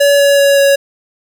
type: tone with pitch steps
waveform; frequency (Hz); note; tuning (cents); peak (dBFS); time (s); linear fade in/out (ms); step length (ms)
square; 568 / 564.4 / 560.8 / 557.3; C#5 / C#5 / C#5 / C#5; +42 / +31 / +20 / +9; -7; 0-0.76; 10; 190
effects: none